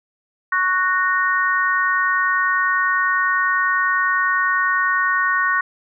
sine chord, F# major, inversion second, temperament just, 1110 / 1480 / 1850 Hz, C#6 / F#6 / A#6, +2 / 0 / -14 cents, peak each -20 dBFS, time 0.52-5.61 s, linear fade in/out 5 ms, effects none

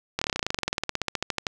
slowing click train, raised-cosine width 0.2 ms, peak -8 dBFS, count 27, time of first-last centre 0.19-1.468 s, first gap 25 ms, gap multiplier 1.05, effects none

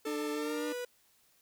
45% pulse tone with pitch glide, 440 to 491 Hz, A4 to B4, 0 to -10 cents, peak -36 dBFS, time 0.05-0.85 s, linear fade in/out 5 ms, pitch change +190 cents, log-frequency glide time 0.33-0.72 s
40% pulse tone with vibrato, 298.9 Hz, D4, 31 cents sharp, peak -35 dBFS, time 0.06-0.73 s, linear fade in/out 10 ms, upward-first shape sine, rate 7.1 Hz, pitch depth 11 cents each way
effects white hiss -68 dBFS RMS until 1.41 s

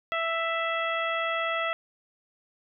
harmonic tone, 661 Hz, E5, 5 cents sharp, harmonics 1 / 2 / 3 / 4 / 5, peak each -31 / -30 / -32 / -35 / -38 dBFS, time 0.12-1.73 s, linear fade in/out 0 ms, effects none

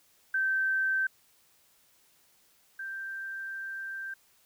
sine tone pair in turn, 1552 / 1571.8 Hz, G6 / G6, -18 / +4 cents, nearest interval unison, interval 22 cents, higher second, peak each -25 / -35 dBFS, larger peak first, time 0.34-1.07 / 2.79-4.14 s, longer second, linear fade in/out 5 ms, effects white hiss -65 dBFS RMS until 4.45 s

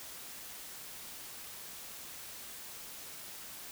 silence, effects white hiss -47 dBFS RMS until 3.71 s

